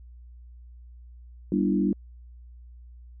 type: tone cluster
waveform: sine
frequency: 194.9 / 240.3 / 294.2 / 337.7 Hz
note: G3 / B3 / D4 / E4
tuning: -10 / -47 / +3 / +42 cents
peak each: -24 / -29 / -26 / -29 dBFS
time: 1.52-1.93 s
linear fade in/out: 2 ms
effects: added 60 Hz sine -44 dBFS peak until 3.2 s